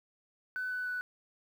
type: tone with pitch steps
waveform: sine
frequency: 1505 / 1495.5 / 1486 Hz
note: F#6 / F#6 / F#6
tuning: +29 / +18 / +7 cents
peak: -32 dBFS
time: 0.56-1.01 s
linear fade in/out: 0 ms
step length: 150 ms
effects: tanh soft clip ceiling -29 dBFS + 10-bit